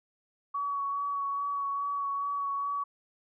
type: tone with vibrato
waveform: sine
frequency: 1127 Hz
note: C#6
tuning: 28 cents sharp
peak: -29 dBFS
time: 0.54-2.84 s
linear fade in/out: 10 ms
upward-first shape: sine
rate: 2.4 Hz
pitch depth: 16 cents each way
effects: none